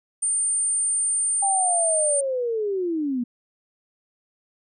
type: tone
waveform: sine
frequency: 8950 Hz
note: C#9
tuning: 16 cents sharp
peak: -20 dBFS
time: 0.22-2.21 s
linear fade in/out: 10 ms
type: linear sweep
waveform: sine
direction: down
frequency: 800 to 233.1 Hz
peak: -22 dBFS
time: 1.42-3.24 s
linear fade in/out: 10 ms
effects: none